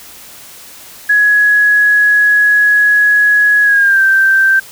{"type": "tone with pitch glide", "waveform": "sine", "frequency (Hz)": [1677, 1564.7], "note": ["G#6", "G6"], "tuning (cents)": [16, -4], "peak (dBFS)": -6, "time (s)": [1.09, 4.6], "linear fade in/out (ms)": 10, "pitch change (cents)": -120, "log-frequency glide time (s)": [3.63, 4.02], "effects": ["white hiss -35 dBFS RMS until 4.71 s"]}